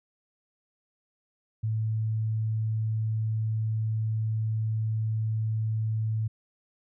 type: tone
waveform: sine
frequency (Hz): 110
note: A2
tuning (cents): 0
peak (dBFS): -25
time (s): 1.63-6.28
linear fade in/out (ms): 10
effects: none